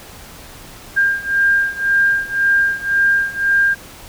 sine beating tone pair, 1600 / 1601.9 Hz, G6 / G6, +35 / +37 cents, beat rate 1.9 Hz, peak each -17 / -15 dBFS, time 0.96-3.75 s, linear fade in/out 20 ms, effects pink hiss -38 dBFS RMS until 4.08 s

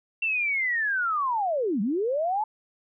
sine linear two-way sweep, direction down then up, 2721 to 185 to 882 Hz, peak -23 dBFS, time 0.22-2.44 s, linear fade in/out 5 ms, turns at 1.81 s, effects none

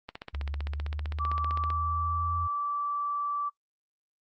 click train, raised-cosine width 0.3 ms, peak -22 dBFS, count 26, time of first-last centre 0.09-1.703 s, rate 15.5 Hz
sine exponential sweep, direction up, 69.9 to 85.7 Hz, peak -31 dBFS, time 0.33-2.48 s, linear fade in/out 20 ms
sine tone, 1161 Hz, D6, 20 cents flat, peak -28 dBFS, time 1.19-3.5 s, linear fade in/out 20 ms
effects noise-tail reverb RT60 0.1 s tail -22 dB re dry + Opus 32 kbps

